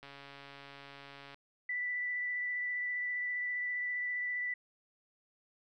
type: click train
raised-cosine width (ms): 0.3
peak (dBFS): -34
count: 185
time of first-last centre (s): 0.03-1.344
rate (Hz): 140
type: tone with vibrato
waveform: sine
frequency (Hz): 1975.5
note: B6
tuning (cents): 0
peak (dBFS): -33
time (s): 1.69-4.54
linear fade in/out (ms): 5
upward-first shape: sine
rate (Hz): 15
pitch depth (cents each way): 11
effects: none